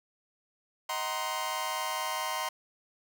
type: chord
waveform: sawtooth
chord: C half-diminished seventh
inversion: first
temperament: just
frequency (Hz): 627.9 / 753.5 / 941.9 / 1046.5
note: Eb5 / Gb5 / Bb5 / C6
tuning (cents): +16 / +31 / +18 / 0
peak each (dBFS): -36 / -35 / -32 / -31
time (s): 0.89-2.49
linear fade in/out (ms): 5
effects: none